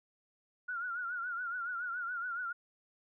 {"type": "tone with vibrato", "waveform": "sine", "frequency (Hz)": 1426, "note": "F6", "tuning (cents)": 36, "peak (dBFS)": -35, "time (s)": [0.68, 2.53], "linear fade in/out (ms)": 10, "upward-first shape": "triangle", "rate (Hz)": 7.1, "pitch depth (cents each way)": 100, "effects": []}